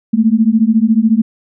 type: beating tone pair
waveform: sine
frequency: 215.4 / 229.4 Hz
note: A3 / A#3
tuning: -37 / -28 cents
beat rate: 14 Hz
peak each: -11 dBFS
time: 0.13-1.22 s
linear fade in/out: 10 ms
effects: none